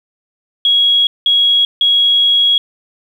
sine tone bursts at uneven times, 3317 Hz, G#7, 3 cents flat, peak -8 dBFS, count 3, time 0.65-1.07 / 1.26-1.65 / 1.81-2.58 s, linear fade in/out 2 ms, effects 7-bit

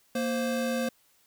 square tone pair together, 233.1 / 523.3 Hz, A#3 / C5, 0 / 0 cents, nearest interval octave + major second, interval 1400 cents, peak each -30 / -31 dBFS, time 0.15-0.89 s, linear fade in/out 5 ms, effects white hiss -65 dBFS RMS until 1.26 s

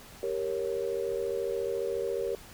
sine chord, G diminished, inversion none, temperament equal, 392 / 466.2 / 554.4 Hz, G4 / Bb4 / Db5, 0 / 0 / 0 cents, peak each -33 / -32 / -35 dBFS, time 0.23-2.35 s, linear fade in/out 2 ms, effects pink hiss -50 dBFS RMS until 2.53 s

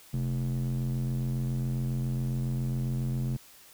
square tone with band-pass filter, 43.65 Hz, F1, in tune, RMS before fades -30 dBFS, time 0.13-3.37 s, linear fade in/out 10 ms, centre 160 Hz, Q 4.1, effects white hiss -54 dBFS RMS until 3.73 s

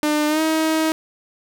sawtooth tone with pitch glide, 300.6 to 317.2 Hz, D4 to D#4, +40 to +33 cents, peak -13 dBFS, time 0.03-0.92 s, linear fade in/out 0 ms, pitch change +93 cents, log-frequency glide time 0.28-0.41 s, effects none

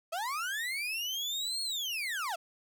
35% pulse linear two-way sweep, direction up then down, 622.3 to 4334 to 622.3 Hz, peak -31 dBFS, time 0.12-2.36 s, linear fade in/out 10 ms, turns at 1.62 s, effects none

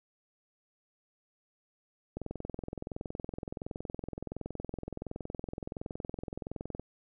click train, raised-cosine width 2 ms, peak -24 dBFS, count 100, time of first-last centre 2.17-6.796 s, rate 21.4 Hz, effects none

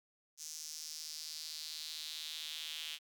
square tone with high-pass filter sweep, 77.78 Hz, D#2, in tune, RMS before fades -45 dBFS, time 0.37-2.99 s, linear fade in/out 50 ms, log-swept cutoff 6100 to 3100 Hz, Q 3.5, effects none

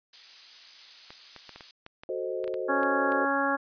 violet noise, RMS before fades -35 dBFS, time 0.13-1.71 s, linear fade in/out 2 ms
clicks, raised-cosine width 0.3 ms, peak -27 dBFS, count 12, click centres 1.105 / 1.363 / 1.493 / 1.56 / 1.608 / 1.864 / 2.035 / 2.442 / 2.478 / 2.541 / 2.832 / 3.121 s
sine chord, F# diminished seventh, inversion none, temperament equal, 370 / 440 / 523.3 / 622.3 Hz, F#4 / A4 / C5 / Eb5, 0 / 0 / 0 / 0 cents, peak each -34 / -36 / -33 / -38 dBFS, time 2.09-3.25 s, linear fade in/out 2 ms
harmonic tone, 277.2 Hz, C#4, in tune, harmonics 1 / 2 / 3 / 4 / 5 / 6, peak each -31 / -31 / -31 / -31 / -31 / -31 dBFS, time 2.68-3.57 s, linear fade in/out 20 ms
effects resampled to 11025 Hz

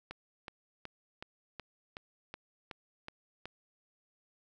click train, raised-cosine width 0.3 ms, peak -26 dBFS, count 10, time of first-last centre 0.11-3.456 s, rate 2.69 Hz, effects none

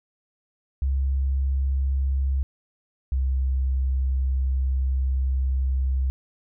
sine tone pair in turn, 67.4 / 65.67 Hz, C#2 / C2, -48 / +7 cents, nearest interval unison, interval 45 cents, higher first, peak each -20 dBFS, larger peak neither, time 0.82-2.43 / 3.12-6.1 s, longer second, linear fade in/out 0 ms, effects none

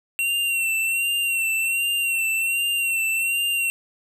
square tone with vibrato, 2730 Hz, F7, 40 cents flat, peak -21 dBFS, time 0.19-3.7 s, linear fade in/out 0 ms, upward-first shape sine, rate 1.3 Hz, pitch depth 42 cents each way, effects none

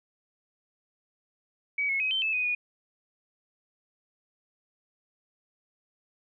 sine tone with pitch steps, 2271 / 2183 / 2533 / 3100 / 2615 / 2496 / 2457 Hz, C#7 / C#7 / D#7 / G7 / E7 / D#7 / D#7, +41 / -27 / +30 / -20 / -15 / +5 / -22 cents, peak -25 dBFS, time 1.78-2.55 s, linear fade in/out 5 ms, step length 110 ms, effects none

